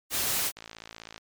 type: noise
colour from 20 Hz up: white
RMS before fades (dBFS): -28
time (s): 0.1-0.52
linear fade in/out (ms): 50
type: click train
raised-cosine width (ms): 0.2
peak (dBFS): -24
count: 35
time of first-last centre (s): 0.57-1.179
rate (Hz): 55.8
effects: MP3 96 kbps